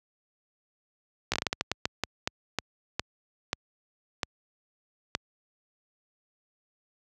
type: slowing click train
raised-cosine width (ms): 0.2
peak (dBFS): -9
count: 17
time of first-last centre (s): 1.32-5.151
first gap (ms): 16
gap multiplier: 1.31
effects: high-pass 60 Hz 12 dB/octave